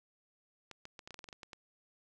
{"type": "clicks", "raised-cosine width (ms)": 0.2, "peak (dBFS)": -30, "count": 12, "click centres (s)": [0.713, 0.854, 0.992, 1.075, 1.107, 1.143, 1.191, 1.242, 1.288, 1.328, 1.432, 1.532], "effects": []}